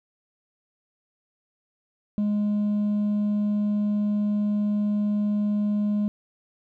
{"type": "tone with hard clipping", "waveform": "triangle", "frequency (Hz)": 207.7, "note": "G#3", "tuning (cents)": 0, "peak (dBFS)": -20, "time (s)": [2.18, 6.08], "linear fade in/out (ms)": 0, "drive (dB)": 1, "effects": []}